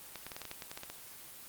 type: clicks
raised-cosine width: 0.2 ms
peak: -24 dBFS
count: 12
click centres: 0.157 / 0.266 / 0.318 / 0.365 / 0.417 / 0.453 / 0.514 / 0.622 / 0.715 / 0.775 / 0.834 / 0.9 s
effects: white hiss -50 dBFS RMS until 1.48 s + Opus 24 kbps

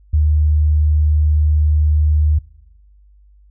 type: tone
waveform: sine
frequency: 75.9 Hz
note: D#2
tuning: 42 cents flat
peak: -10 dBFS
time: 0.13-2.39 s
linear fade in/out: 10 ms
effects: noise-tail reverb RT60 1.0 s tail -25 dB re dry + added 50 Hz sine -45 dBFS peak until 3.5 s

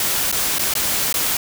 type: noise with dropouts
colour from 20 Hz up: white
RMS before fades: -20 dBFS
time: 0-1.37 s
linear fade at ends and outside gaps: 2 ms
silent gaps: 0.316-0.325 / 0.585-0.593 / 0.738-0.752 / 1.127-1.141 s
effects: none

